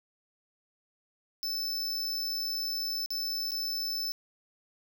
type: tone with dropouts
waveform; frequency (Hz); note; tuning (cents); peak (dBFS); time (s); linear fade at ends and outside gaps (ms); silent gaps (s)
square; 5274; E8; 0; -31; 1.43-4.12; 0; 3.06-3.105 / 3.508-3.518
effects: none